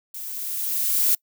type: noise with level ramp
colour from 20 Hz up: violet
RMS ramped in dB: -35 to -18 dBFS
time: 0.14-1.15 s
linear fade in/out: 5 ms
effects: noise-tail reverb RT60 0.1 s tail -26 dB re dry